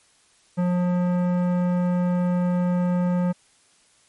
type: tone with tanh clipping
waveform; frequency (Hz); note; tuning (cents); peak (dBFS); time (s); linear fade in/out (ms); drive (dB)
sine; 178.3; F3; +36; -21; 0.57-3.33; 20; 15
effects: white hiss -59 dBFS RMS until 4.08 s + MP3 48 kbps